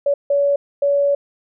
sine tone bursts at uneven times, 567 Hz, C#5, 39 cents sharp, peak -13 dBFS, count 3, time 0.06-0.14 / 0.3-0.56 / 0.82-1.15 s, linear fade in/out 5 ms, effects none

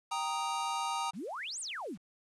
square chord, Eb major, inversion first, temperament equal, 784 / 932.3 / 1244.5 Hz, G5 / Bb5 / Eb6, 0 / 0 / 0 cents, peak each -39 / -36 / -38 dBFS, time 0.11-1.11 s, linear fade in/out 10 ms
sine exponential two-way sweep, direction up then down, 146.83 to 9430 to 146.83 Hz, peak -37 dBFS, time 1.13-1.98 s, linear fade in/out 50 ms, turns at 1.6 s
effects resampled to 24000 Hz + 10-bit

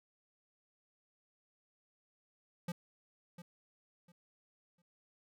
square tone with echo, 174.1 Hz, F3, 5 cents flat, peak -37 dBFS, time 2.68-2.72 s, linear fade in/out 5 ms, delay 700 ms, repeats 3, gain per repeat -12 dB, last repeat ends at 4.82 s, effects none

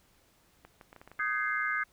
clicks, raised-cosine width 0.5 ms, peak -34 dBFS, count 8, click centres 0.65 / 0.812 / 0.929 / 0.963 / 1.015 / 1.076 / 1.116 / 1.192 s
sine chord, Ab major seventh, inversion second, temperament equal with one note detuned, 1244.5 / 1537.5 / 1661.2 / 2093 Hz, Eb6 / G6 / Ab6 / C7, 0 / -34 / 0 / 0 cents, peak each -34 dBFS, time 1.19-1.84 s, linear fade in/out 10 ms
effects pink hiss -66 dBFS RMS until 1.92 s

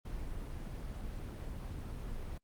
brown noise, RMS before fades -41 dBFS, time 0.05-2.38 s, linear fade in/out 5 ms, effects Opus 24 kbps

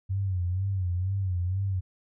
sine tone with vibrato, 93.2 Hz, F#2, 13 cents sharp, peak -25 dBFS, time 0.09-1.81 s, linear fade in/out 20 ms, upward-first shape sine, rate 2.1 Hz, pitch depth 99 cents each way, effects none

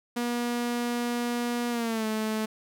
sawtooth tone with pitch glide, 240 to 217.6 Hz, B3 to A3, -49 to -19 cents, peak -23 dBFS, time 0.16-2.46 s, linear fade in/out 10 ms, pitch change -170 cents, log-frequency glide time 1.7-2.06 s, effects none

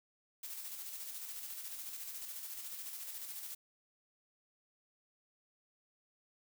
blue noise with tremolo, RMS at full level -44 dBFS, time 0.43-3.55 s, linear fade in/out 5 ms, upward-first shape square, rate 14 Hz, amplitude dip 35%, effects none

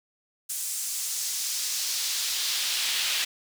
brown noise with high-pass filter sweep, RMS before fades -29 dBFS, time 0.49-3.25 s, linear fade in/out 10 ms, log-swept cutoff 8300 to 3100 Hz, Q 1.3, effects none

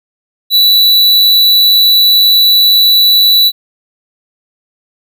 square tone, 3951 Hz, B7, in tune, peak -5 dBFS, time 0.5-3.52 s, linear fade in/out 50 ms, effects none

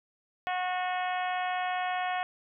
harmonic tone, 364.9 Hz, F#4, 24 cents flat, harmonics 2 / 3 / 4 / 5 / 6 / 7 / 8 / 9, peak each -30 / -38 / -40 / -38 / -42 / -42 / -47 / -47 dBFS, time 0.47-2.23 s, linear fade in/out 0 ms, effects none

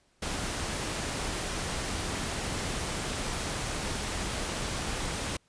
pink noise, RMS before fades -33 dBFS, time 0.22-5.37 s, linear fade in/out 5 ms, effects pink hiss -68 dBFS RMS until 5.48 s + resampled to 22050 Hz

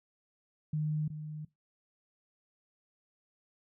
sine tone with echo, 152.8 Hz, D#3, 31 cents flat, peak -29 dBFS, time 0.73-1.08 s, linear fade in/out 5 ms, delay 370 ms, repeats 1, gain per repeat -9 dB, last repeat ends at 1.45 s, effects noise-tail reverb RT60 0.2 s tail -20 dB re dry

